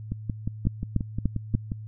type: two click trains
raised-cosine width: 5 ms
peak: -10 / -16 dBFS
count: 4 / 10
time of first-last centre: 0.67-1.55 / 0.12-1.719 s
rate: 3.41 / 5.63 Hz
effects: added 108 Hz sine -36 dBFS peak until 1.87 s